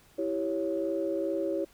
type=chord; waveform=sine; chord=C# diminished; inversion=first; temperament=equal; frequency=329.6 / 392 / 554.4 Hz; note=E4 / G4 / C#5; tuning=0 / 0 / 0 cents; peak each=-31 / -33 / -31 dBFS; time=0.18-1.65 s; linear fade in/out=10 ms; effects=tanh soft clip ceiling -18 dBFS + pink hiss -60 dBFS RMS until 1.73 s